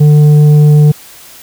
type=tone with tanh clipping; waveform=triangle; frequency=149.3 Hz; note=D3; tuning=29 cents sharp; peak=-3 dBFS; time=0-0.92 s; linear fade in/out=10 ms; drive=10 dB; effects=white hiss -35 dBFS RMS until 1.42 s